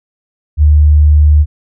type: tone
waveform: sine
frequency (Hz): 75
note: D2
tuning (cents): +37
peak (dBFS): -3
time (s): 0.57-1.46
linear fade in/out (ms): 50
effects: none

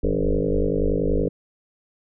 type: tone with frequency modulation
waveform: sine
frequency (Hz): 229.5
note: A#3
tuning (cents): -27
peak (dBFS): -18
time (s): 0.03-1.29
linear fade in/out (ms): 10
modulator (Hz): 50.6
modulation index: 5.6
effects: none

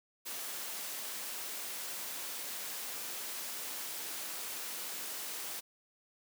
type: high-pass noise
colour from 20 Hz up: white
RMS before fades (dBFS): -41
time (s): 0.25-5.61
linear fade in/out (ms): 20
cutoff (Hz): 250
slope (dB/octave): 12
effects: none

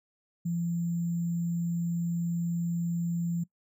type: tone with sample-and-hold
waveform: sine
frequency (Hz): 170.2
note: F3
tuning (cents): -44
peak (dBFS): -27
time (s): 0.45-3.44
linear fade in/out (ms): 10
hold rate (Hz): 7350
effects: noise-tail reverb RT60 0.1 s tail -21 dB re dry

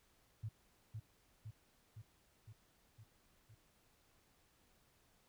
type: tone with echo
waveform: sine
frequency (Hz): 108.8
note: A2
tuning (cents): -19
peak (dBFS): -40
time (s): 0.43-0.49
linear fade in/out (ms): 10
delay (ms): 510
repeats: 6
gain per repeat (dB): -3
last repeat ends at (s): 3.55
effects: pink hiss -73 dBFS RMS until 5.28 s

